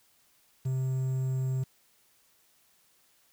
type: tone with quantisation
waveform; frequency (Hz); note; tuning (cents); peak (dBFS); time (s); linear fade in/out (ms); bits
triangle; 130.81; C3; 0; -25; 0.65-1.64; 10; 9
effects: white hiss -66 dBFS RMS until 3.32 s